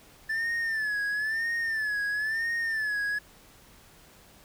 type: tone with vibrato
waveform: triangle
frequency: 1754 Hz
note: A6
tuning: 6 cents flat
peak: -25 dBFS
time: 0.29-3.19 s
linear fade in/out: 10 ms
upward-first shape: sine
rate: 1 Hz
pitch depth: 99 cents each way
effects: pink hiss -55 dBFS RMS until 4.44 s